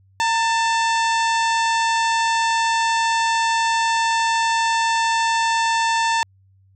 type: harmonic tone with a mistuned harmonic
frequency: 887 Hz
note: A5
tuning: 14 cents sharp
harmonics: 1 / 2 / 3 / 4 / 5 / 6 / 7 / 8 / 9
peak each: -18 / -24 / -28 / -30 / -32 / -34 / -35 / -36 / -37 dBFS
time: 0.2-6.23 s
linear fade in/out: 0 ms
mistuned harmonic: 1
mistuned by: +59 cents
effects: added 96 Hz sine -52 dBFS peak until 6.75 s